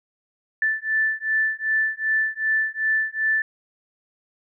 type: beating tone pair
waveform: sine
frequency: 1758 / 1760.6 Hz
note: A6 / A6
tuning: -2 / +1 cents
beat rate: 2.6 Hz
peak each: -23 dBFS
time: 0.62-3.42 s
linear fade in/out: 2 ms
effects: none